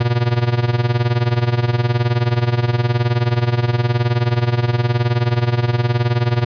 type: tone with tremolo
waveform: 45% pulse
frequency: 120 Hz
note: B2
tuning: 49 cents flat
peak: -11 dBFS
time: 0-6.45 s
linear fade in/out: 10 ms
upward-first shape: sine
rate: 19 Hz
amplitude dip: 80%
effects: resampled to 11025 Hz